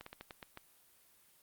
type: slowing click train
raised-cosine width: 0.3 ms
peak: -30 dBFS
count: 7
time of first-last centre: 0.01-0.574 s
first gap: 54 ms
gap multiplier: 1.22
effects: white hiss -66 dBFS RMS until 1.42 s + Opus 32 kbps